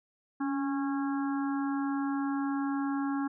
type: harmonic tone with a mistuned harmonic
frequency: 273.9 Hz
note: C#4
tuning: 21 cents flat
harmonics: 1 / 3 / 4 / 5 / 6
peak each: -29 / -39 / -41 / -43 / -45 dBFS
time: 0.4-3.28 s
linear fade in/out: 10 ms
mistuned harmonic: 1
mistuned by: +35 cents
effects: none